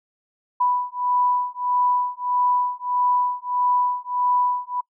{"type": "beating tone pair", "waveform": "sine", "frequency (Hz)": [987.8, 989.4], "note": ["B5", "B5"], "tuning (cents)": [0, 3], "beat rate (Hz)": 1.6, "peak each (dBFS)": -22, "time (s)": [0.6, 4.81], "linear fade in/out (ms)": 10, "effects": ["noise-tail reverb RT60 0.1 s tail -25 dB re dry"]}